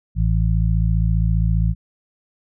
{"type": "harmonic tone", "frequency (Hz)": 55, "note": "A1", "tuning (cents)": 0, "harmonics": [1, 2, 3], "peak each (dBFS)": [-17, -20, -22], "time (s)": [0.15, 1.75], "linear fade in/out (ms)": 50, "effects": []}